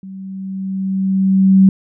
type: tone with level ramp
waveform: sine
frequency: 191.6 Hz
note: G3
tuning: 39 cents flat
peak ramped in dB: -29 to -4 dBFS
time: 0.03-1.69 s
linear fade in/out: 2 ms
effects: none